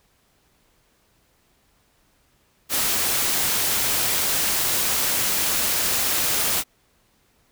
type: noise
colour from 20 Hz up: white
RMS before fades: -22 dBFS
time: 2.69-6.64 s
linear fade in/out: 50 ms
effects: pink hiss -63 dBFS RMS until 7.51 s